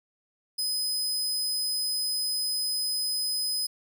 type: tone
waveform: sawtooth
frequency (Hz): 5030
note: D#8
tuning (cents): +18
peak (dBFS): -24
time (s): 0.58-3.67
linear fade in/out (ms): 10
effects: none